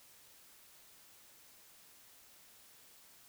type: silence
effects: white hiss -61 dBFS RMS until 3.28 s